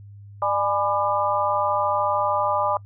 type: harmonic tone with a mistuned harmonic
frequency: 199.3 Hz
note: G3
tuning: 29 cents sharp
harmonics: 3 / 4 / 5 / 6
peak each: -25 / -25 / -25 / -25 dBFS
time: 0.42-2.77 s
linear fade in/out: 2 ms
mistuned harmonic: 4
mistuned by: +70 cents
effects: noise-tail reverb RT60 0.1 s tail -24 dB re dry + added 101 Hz sine -40 dBFS peak until 2.85 s